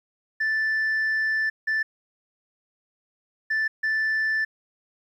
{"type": "tone bursts at uneven times", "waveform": "sine", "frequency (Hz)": 1760, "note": "A6", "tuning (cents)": 0, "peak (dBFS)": -19, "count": 4, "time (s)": [[0.4, 1.5], [1.67, 1.83], [3.5, 3.68], [3.83, 4.45]], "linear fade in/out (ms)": 10, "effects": ["tanh soft clip ceiling -20 dBFS", "10-bit"]}